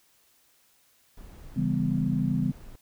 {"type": "noise", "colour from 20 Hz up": "brown", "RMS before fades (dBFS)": -45, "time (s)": [1.17, 2.76], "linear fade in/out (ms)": 5}
{"type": "chord", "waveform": "sine", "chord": "C# half-diminished seventh", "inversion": "none", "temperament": "just", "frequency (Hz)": [138.59, 166.31, 199.57, 249.5], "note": ["C#3", "E3", "G3", "B3"], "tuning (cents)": [0, 16, 31, 18], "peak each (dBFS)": -29, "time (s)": [1.56, 2.52], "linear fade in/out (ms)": 10}
{"type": "click", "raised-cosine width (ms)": 2, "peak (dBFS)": -38, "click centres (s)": 2.752}
{"effects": ["white hiss -64 dBFS RMS until 2.81 s"]}